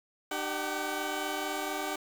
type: tone cluster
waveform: 15% pulse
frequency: 302.5 / 390.1 / 756 Hz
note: D#4 / G4 / F#5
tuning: -49 / -8 / +37 cents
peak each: -30 dBFS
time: 0.31-1.96 s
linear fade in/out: 5 ms
effects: 8-bit